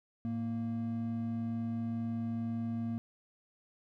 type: tone pair together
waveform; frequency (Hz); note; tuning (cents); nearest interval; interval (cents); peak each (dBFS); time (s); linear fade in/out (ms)
triangle; 109.11 / 231.2; A2 / A#3; -14 / -14; octave + minor second; 1300; -37 / -32; 0.25-2.98; 0
effects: none